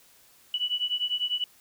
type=beating tone pair; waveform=sine; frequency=2951 / 2961 Hz; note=F#7 / F#7; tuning=-5 / +1 cents; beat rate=10 Hz; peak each=-29 dBFS; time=0.54-1.44 s; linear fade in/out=2 ms; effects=white hiss -58 dBFS RMS until 1.6 s